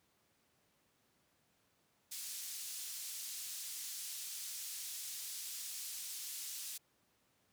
pink band-pass noise, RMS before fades -45 dBFS, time 2.11-6.78 s, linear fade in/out 10 ms, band 5300 to 15000 Hz, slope 12 dB/octave, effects pink hiss -75 dBFS RMS until 7.52 s + high-pass 100 Hz 12 dB/octave

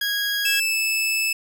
20% pulse tone, 1648 Hz, G#6, 14 cents flat, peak -17 dBFS, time 0.01-0.6 s, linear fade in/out 5 ms
sawtooth tone with pitch glide, 2637 to 2620 Hz, E7 to E7, 0 to -11 cents, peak -17 dBFS, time 0.45-1.33 s, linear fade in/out 5 ms, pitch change -11 cents, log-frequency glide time 0.63-0.76 s
effects none

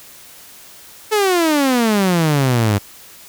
sawtooth exponential sweep, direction down, 440 to 98 Hz, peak -9 dBFS, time 1.11-2.79 s, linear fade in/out 20 ms, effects white hiss -41 dBFS RMS until 3.28 s

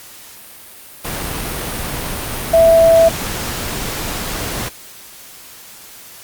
sine tone in noise, 660 Hz, E5, 2 cents sharp, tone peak -6 dBFS, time 2.53-3.09 s, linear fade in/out 10 ms, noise pink, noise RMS -23 dBFS, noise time 1.04-4.69 s, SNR +14 dB, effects white hiss -38 dBFS RMS until 6.23 s + Opus 48 kbps

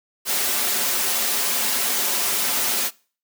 white noise with comb filter, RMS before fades -22 dBFS, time 0.25-2.91 s, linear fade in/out 50 ms, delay 6.3 ms, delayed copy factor -0.6, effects noise-tail reverb RT60 0.4 s tail -23 dB re dry + high-pass 200 Hz 12 dB/octave

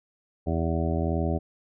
harmonic tone, 82 Hz, E2, 9 cents flat, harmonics 1 / 2 / 3 / 4 / 5 / 7 / 8 / 9, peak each -27 / -30 / -32 / -33 / -34 / -35 / -36 / -37 dBFS, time 0.46-1.39 s, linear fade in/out 20 ms, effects none

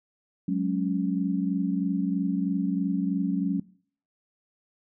sine chord, F# suspended second, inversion none, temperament just, 185 / 208.1 / 277.5 Hz, F#3 / G#3 / C#4, 0 / +4 / +2 cents, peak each -26 / -30 / -28 dBFS, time 0.48-3.6 s, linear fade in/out 5 ms, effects noise-tail reverb RT60 0.5 s tail -21 dB re dry

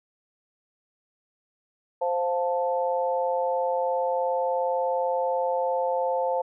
sine chord, F major, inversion second, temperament equal with one note detuned, 523.3 / 700.5 / 880 Hz, C5 / F5 / A5, 0 / +5 / 0 cents, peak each -25 / -30 / -28 dBFS, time 2.01-6.42 s, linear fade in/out 10 ms, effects none

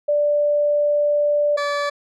sine / 20% pulse tone pair in turn, 587.3 / 576.9 Hz, D5 / D5, 0 / -31 cents, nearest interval unison, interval 31 cents, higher first, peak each -15 dBFS, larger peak neither, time 0.08-1.57 / 1.57-1.9 s, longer first, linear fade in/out 10 ms, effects low-pass 5000 Hz 12 dB/octave

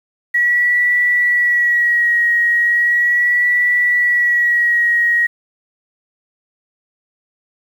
sine tone with vibrato, 1923 Hz, B6, 47 cents flat, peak -11 dBFS, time 0.34-5.27 s, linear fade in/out 10 ms, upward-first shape sine, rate 0.37 Hz, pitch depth 29 cents each way, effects 7-bit

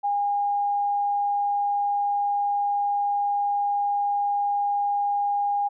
sine tone, 813 Hz, G#5, 37 cents flat, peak -21 dBFS, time 0.03-5.69 s, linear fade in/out 20 ms, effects none

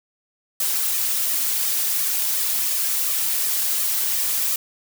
blue noise with flanger, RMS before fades -22 dBFS, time 0.6-4.56 s, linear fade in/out 2 ms, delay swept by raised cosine 1.6 to 4.6 ms, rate 2.8 Hz, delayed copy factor +0.8, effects none

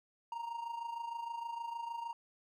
triangle tone with amplitude modulation, 932 Hz, A#5, 1 cent flat, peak -34 dBFS, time 0.32-2.13 s, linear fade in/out 2 ms, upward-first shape sine, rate 26.5 Hz, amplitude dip 65%, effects none

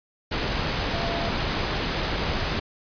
sine tone in noise, 680 Hz, F5, 46 cents flat, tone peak -31 dBFS, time 0.93-1.29 s, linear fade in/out 10 ms, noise pink, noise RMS -26 dBFS, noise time 0.31-2.6 s, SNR -8 dB, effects resampled to 11025 Hz

